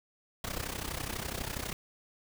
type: noise with amplitude modulation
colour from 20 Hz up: pink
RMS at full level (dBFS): -34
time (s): 0.44-1.73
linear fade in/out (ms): 2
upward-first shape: sine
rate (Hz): 32.1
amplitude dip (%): 80
effects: none